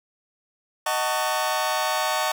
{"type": "chord", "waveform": "sawtooth", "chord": "D# half-diminished seventh", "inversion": "none", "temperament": "just", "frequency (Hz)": [622.3, 746.7, 896, 1120.1], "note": ["D#5", "F#5", "A5", "C#6"], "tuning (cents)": [0, 16, 31, 18], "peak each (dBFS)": -24, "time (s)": [0.86, 2.32], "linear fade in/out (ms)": 5, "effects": []}